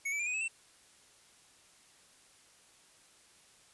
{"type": "tone with pitch steps", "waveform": "square", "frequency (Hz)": [2217, 2304, 2395, 2490, 2588, 2690], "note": ["C#7", "D7", "D7", "D#7", "E7", "E7"], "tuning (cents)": [0, -34, 33, 1, -32, 34], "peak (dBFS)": -33, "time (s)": [0.05, 0.482], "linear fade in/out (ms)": 10, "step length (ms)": 72, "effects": ["white hiss -62 dBFS RMS until 3.73 s", "resampled to 24000 Hz"]}